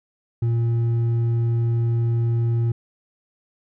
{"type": "tone with hard clipping", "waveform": "sine", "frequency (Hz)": 116.54, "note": "A#2", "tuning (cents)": 0, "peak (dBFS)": -19, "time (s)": [0.42, 2.72], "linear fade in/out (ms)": 5, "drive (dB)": 4, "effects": []}